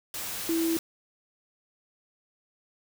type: tone in noise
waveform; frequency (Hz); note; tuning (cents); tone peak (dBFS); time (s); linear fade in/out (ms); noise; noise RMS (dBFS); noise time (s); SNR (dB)
sine; 329.6; E4; 0; -24; 0.49-0.77; 2; white; -35; 0.14-0.79; +8
effects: none